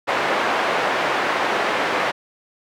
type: band-pass noise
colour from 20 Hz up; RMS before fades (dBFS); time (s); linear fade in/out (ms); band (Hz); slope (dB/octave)
pink; -21; 0.07-2.12; 20; 500 to 2100; 12
effects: none